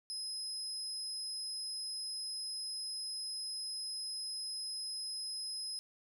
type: tone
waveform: 35% pulse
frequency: 5090 Hz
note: D#8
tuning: 39 cents sharp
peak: -36 dBFS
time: 0.1-5.79 s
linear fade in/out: 0 ms
effects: none